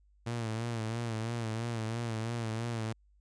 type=tone with vibrato; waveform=sawtooth; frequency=114.3 Hz; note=A#2; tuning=34 cents flat; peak=-29 dBFS; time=0.26-2.93 s; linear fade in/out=10 ms; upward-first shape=sine; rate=3 Hz; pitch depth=67 cents each way; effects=added 50 Hz sine -62 dBFS peak until 3.2 s + resampled to 22050 Hz